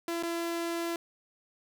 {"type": "tone with dropouts", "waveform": "sawtooth", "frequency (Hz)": 337.8, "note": "E4", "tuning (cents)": 42, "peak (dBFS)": -27, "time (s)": [0.08, 0.96], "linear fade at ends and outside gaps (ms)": 2, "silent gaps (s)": [0.227, 0.233], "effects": []}